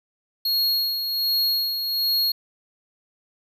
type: tone with tremolo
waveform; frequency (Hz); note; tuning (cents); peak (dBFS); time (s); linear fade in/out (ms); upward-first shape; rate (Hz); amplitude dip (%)
square; 4300; C8; +47; -19; 0.45-2.32; 5; sine; 1.3; 50
effects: none